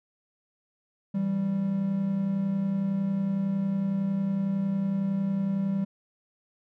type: tone pair together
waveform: triangle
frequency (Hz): 164.81 / 195.74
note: E3 / G3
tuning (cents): 0 / -2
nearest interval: minor third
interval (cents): 298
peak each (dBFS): -32 / -23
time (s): 1.14-5.85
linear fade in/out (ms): 10
effects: none